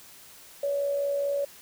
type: tone with amplitude modulation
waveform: sine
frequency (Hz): 566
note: C#5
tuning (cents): +36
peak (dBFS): -23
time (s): 0.63-1.45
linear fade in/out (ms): 5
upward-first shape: sine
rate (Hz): 64.6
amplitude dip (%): 35
effects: white hiss -50 dBFS RMS until 1.61 s